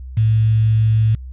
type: tone with quantisation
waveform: sine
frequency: 110 Hz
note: A2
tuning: in tune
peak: -11 dBFS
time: 0.17-1.15 s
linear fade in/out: 5 ms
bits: 6
effects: added 64 Hz sine -29 dBFS peak until 1.32 s + resampled to 8000 Hz